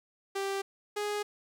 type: tone pair in turn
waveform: sawtooth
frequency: 392.3 / 415.1 Hz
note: G4 / G#4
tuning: +1 / -1 cents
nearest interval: minor second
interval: 98 cents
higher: second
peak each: -27 dBFS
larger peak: neither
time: 0.35-0.62 / 0.96-1.23 s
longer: neither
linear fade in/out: 10 ms
effects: low-pass 11000 Hz 12 dB/octave + 10-bit